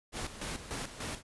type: noise with tremolo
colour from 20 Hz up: pink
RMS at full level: -38 dBFS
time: 0.12-1.23 s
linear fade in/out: 50 ms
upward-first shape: square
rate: 3.4 Hz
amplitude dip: 65%
effects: resampled to 24000 Hz